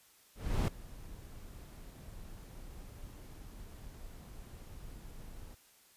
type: noise with ADSR envelope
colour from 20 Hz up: brown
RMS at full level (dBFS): -27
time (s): 0.35-5.55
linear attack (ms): 330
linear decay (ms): 4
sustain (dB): -22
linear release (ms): 12
effects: white hiss -64 dBFS RMS until 5.96 s + resampled to 32000 Hz